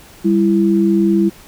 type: tone pair together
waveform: sine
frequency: 198.1 / 333.7 Hz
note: G3 / E4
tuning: +18 / +21 cents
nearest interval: major sixth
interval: 903 cents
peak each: -13 dBFS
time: 0.24-1.3 s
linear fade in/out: 20 ms
effects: pink hiss -42 dBFS RMS until 1.47 s